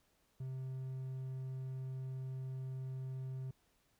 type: tone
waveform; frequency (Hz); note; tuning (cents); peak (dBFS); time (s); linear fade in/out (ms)
triangle; 131; C3; +2; -38; 0.4-3.51; 5
effects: pink hiss -75 dBFS RMS until 3.99 s